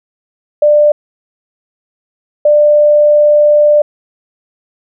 sine tone pair in turn, 594 / 594 Hz, D5 / D5, +20 / +20 cents, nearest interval unison, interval 0 cents, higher neither, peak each -4 dBFS, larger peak neither, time 0.62-0.92 / 2.45-3.82 s, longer second, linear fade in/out 5 ms, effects none

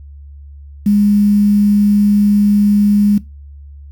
sine tone with quantisation, 205.5 Hz, G#3, 18 cents flat, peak -8 dBFS, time 0.86-3.18 s, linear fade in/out 5 ms, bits 6, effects noise-tail reverb RT60 0.2 s tail -18 dB re dry + added 71 Hz sine -32 dBFS peak until 3.91 s

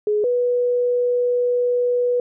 sine tone pair in turn, 420 / 489.7 Hz, G#4 / B4, +19 / -15 cents, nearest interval minor third, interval 266 cents, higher second, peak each -16 dBFS, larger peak neither, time 0.07-0.24 / 0.24-2.2 s, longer second, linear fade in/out 2 ms, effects none

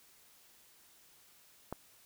click, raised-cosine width 1 ms, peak -24 dBFS, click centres 1.726 s, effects white hiss -63 dBFS RMS until 2.05 s

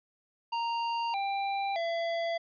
square tone with pitch steps, 930 / 791.1 / 673 Hz, A#5 / G5 / E5, -4 / +16 / +36 cents, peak -30 dBFS, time 0.52-2.38 s, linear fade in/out 10 ms, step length 620 ms, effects resampled to 11025 Hz

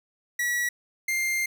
45% pulse tone pair in turn, 1933 / 2106 Hz, B6 / C7, -38 / +11 cents, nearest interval minor second, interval 149 cents, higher second, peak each -24 dBFS, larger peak neither, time 0.39-0.69 / 1.08-1.46 s, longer second, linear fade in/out 5 ms, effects none

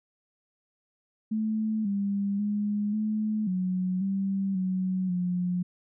sine tone with pitch steps, 217.7 / 199.9 / 207 / 214.7 / 184.1 / 194.8 / 186.1 / 179 Hz, A3 / G3 / G#3 / A3 / F#3 / G3 / F#3 / F3, -18 / +34 / -5 / -42 / -8 / -11 / +10 / +43 cents, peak -25 dBFS, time 1.31-5.63 s, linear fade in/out 10 ms, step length 540 ms, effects none

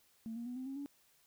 sine tone with pitch steps, 224.6 / 235.2 / 246.3 / 258 / 270.2 / 283 Hz, A3 / A#3 / B3 / C4 / C#4 / C#4, +36 / +16 / -5 / -24 / -44 / +36 cents, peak -39 dBFS, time 0.26-0.86 s, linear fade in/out 0 ms, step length 100 ms, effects tanh soft clip ceiling -35 dBFS + white hiss -70 dBFS RMS until 1.26 s

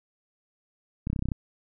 clicks, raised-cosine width 5 ms, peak -16 dBFS, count 9, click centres 1.071 / 1.101 / 1.131 / 1.162 / 1.192 / 1.224 / 1.256 / 1.287 / 1.318 s, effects none

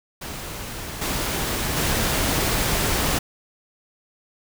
pink noise with level steps, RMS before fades -33 / -25 / -22 dBFS, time 0.21-3.19 s, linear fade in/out 10 ms, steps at 1.01 / 1.76 s, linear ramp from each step 10 ms, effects none

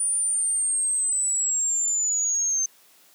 sine linear sweep, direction down, 9430 to 6240 Hz, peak -21 dBFS, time 0-2.66 s, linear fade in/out 5 ms, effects white hiss -56 dBFS RMS until 3.14 s + high-pass 200 Hz 12 dB/octave

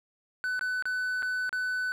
triangle tone with dropouts, 1500 Hz, F#6, 23 cents sharp, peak -26 dBFS, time 0.44-1.92 s, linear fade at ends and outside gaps 0 ms, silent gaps 0.593-0.611 / 0.824-0.855 / 1.223-1.229 / 1.493-1.528 s, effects none

